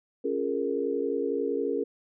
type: chord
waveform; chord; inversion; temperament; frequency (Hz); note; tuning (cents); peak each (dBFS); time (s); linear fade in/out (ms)
sine; Bb minor seventh; first; equal with one note detuned; 277.2 / 351.5 / 415.3 / 466.2; Db4 / F4 / Ab4 / Bb4; 0 / +11 / 0 / 0; -32 / -35 / -30 / -30; 0.24-1.84; 10
effects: none